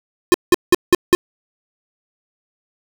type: tone bursts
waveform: square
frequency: 355.3 Hz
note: F4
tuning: 30 cents sharp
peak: -7 dBFS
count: 5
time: 0.32-1.15 s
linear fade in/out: 0 ms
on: 22 ms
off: 180 ms
effects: none